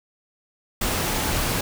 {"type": "tone in noise", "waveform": "sine", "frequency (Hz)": 862, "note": "A5", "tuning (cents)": -36, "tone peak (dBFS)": -35, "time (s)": [1.06, 1.3], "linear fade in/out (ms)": 5, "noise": "pink", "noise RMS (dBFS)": -24, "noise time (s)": [0.81, 1.61], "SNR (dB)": -14, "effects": []}